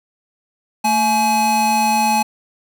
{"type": "tone pair together", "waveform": "square", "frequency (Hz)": [224, 845.7], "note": ["A3", "G#5"], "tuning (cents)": [31, 31], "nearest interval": "octave + major seventh", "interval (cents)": 2300, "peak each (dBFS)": [-22, -15], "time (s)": [0.84, 2.23], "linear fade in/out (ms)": 10, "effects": []}